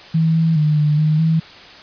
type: tone with pitch steps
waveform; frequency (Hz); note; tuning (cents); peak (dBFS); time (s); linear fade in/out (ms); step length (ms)
sine; 161.7 / 162.9 / 151.8 / 149.7 / 154.3 / 161.4; E3 / E3 / D#3 / D3 / D#3 / E3; -33 / -20 / -42 / +33 / -14 / -36; -12; 0.14-1.4; 10; 210
effects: white hiss -39 dBFS RMS until 1.82 s + resampled to 11025 Hz